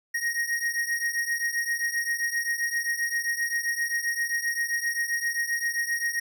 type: beating tone pair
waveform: square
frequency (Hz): 1871 / 1878.6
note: A#6 / A#6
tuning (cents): +6 / +13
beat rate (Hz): 7.6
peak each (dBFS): -28 / -31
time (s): 0.14-6.2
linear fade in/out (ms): 10
effects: none